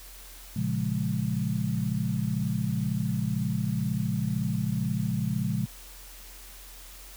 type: chord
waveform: sine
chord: Bb minor seventh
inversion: none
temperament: equal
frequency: 116.54 / 138.59 / 174.61 / 207.7 Hz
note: Bb2 / Db3 / F3 / Ab3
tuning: 0 / 0 / 0 / 0 cents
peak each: -31 dBFS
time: 0.56-5.66 s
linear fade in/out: 5 ms
effects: added 43 Hz sine -47 dBFS peak until 7.16 s + white hiss -48 dBFS RMS until 7.16 s